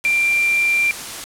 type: tone in noise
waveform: sine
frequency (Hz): 2368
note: D7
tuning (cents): +14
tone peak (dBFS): -14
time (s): 0.05-0.91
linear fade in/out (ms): 0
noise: white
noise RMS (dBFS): -30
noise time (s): 0.04-1.24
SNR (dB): +13
effects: low-pass 11000 Hz 12 dB/octave